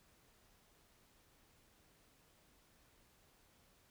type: silence
effects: pink hiss -70 dBFS RMS until 3.9 s